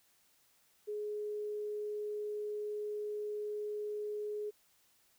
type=tone; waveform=sine; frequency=419.4 Hz; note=G#4; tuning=17 cents sharp; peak=-36 dBFS; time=0.87-4.51 s; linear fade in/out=20 ms; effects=white hiss -70 dBFS RMS until 5.18 s